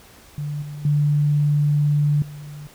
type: tone with level steps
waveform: sine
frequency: 147 Hz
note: D3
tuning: 2 cents sharp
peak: -24 / -30 / -15 / -33 dBFS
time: 0.38-2.67 s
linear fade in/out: 0 ms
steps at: 0.62 / 0.85 / 2.22 s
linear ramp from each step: 2 ms
effects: pink hiss -48 dBFS RMS until 2.74 s